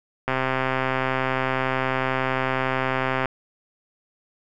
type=click train; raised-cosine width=0.5 ms; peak=-8 dBFS; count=391; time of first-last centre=0.28-3.257 s; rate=131 Hz; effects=none